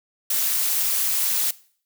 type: noise with amplitude modulation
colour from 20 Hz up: blue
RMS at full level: -19 dBFS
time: 0.3-1.51 s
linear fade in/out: 5 ms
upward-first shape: sine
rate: 224 Hz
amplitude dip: 70%
effects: noise-tail reverb RT60 0.5 s tail -20 dB re dry